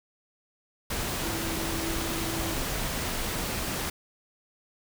sine tone in noise, 329.6 Hz, E4, in tune, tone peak -35 dBFS, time 1.23-2.54 s, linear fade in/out 5 ms, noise pink, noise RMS -31 dBFS, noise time 0.9-3.9 s, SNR -7 dB, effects none

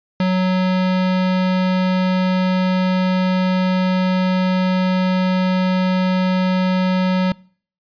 square tone, 185 Hz, F#3, in tune, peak -15 dBFS, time 0.2-7.32 s, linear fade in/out 2 ms, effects noise-tail reverb RT60 0.5 s tail -24 dB re dry + resampled to 11025 Hz

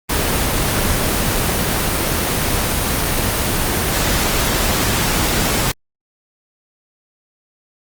pink noise, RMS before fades -17 dBFS, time 0.09-5.72 s, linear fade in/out 10 ms, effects Opus 24 kbps

